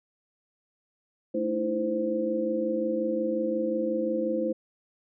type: tone cluster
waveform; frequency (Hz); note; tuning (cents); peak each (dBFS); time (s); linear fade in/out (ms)
sine; 220.7 / 304.7 / 330.3 / 518; A3 / D#4 / E4 / C5; +5 / -36 / +4 / -17; -32 / -35 / -30 / -28; 1.34-4.53; 10
effects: none